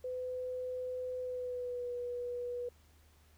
sine tone with pitch glide, 505 to 487.5 Hz, B4 to B4, +39 to -23 cents, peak -36 dBFS, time 0.04-2.69 s, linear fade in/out 5 ms, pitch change -62 cents, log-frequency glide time 1.19-1.9 s, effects added 76 Hz sine -62 dBFS peak until 3.37 s + pink hiss -68 dBFS RMS until 3.37 s

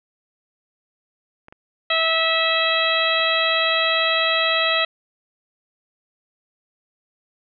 clicks, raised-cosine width 0.5 ms, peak -27 dBFS, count 3, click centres 1.484 / 1.525 / 3.202 s
harmonic tone, 651 Hz, E5, 22 cents flat, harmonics 1 / 2 / 3 / 4 / 5 / 6, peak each -24 / -24 / -24 / -24 / -24 / -24 dBFS, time 1.9-4.85 s, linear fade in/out 5 ms
effects none

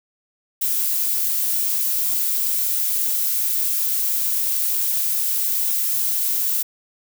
violet noise, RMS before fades -21 dBFS, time 0.61-6.63 s, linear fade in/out 10 ms, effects none

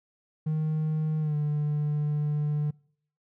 triangle tone with pitch glide, 155.56 to 148.79 Hz, D#3 to D3, 0 to +23 cents, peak -22 dBFS, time 0.46-2.71 s, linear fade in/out 10 ms, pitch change -77 cents, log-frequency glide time 1.2-1.35 s, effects noise-tail reverb RT60 0.6 s tail -26 dB re dry + tanh soft clip ceiling -18 dBFS

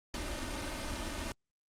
pink noise with comb filter, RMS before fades -37 dBFS, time 0.14-1.32 s, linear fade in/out 2 ms, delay 3.3 ms, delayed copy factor +0.7, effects low-pass 8000 Hz 12 dB/octave + Opus 48 kbps

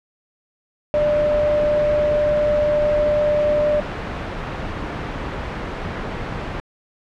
sine tone in noise, 596 Hz, D5, 25 cents sharp, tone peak -15 dBFS, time 0.94-3.8 s, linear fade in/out 0 ms, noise pink, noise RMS -26 dBFS, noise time 0.94-6.6 s, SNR +8 dB, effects low-pass 2000 Hz 12 dB/octave

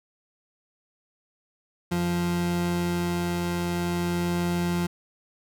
30% pulse tone pair together, 87.31 / 174.22 Hz, F2 / F3, 0 / -4 cents, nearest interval octave, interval 1196 cents, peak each -32 / -22 dBFS, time 1.91-4.87 s, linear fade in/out 10 ms, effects none

